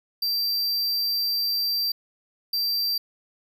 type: tone bursts at uneven times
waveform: square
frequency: 4699 Hz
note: D8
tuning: in tune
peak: -23 dBFS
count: 2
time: 0.22-1.92 / 2.53-2.98 s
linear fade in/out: 5 ms
effects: none